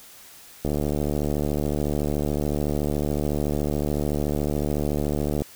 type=click train; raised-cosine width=2 ms; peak=-12 dBFS; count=353; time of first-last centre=0.65-5.42 s; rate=73.8 Hz; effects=white hiss -47 dBFS RMS until 5.55 s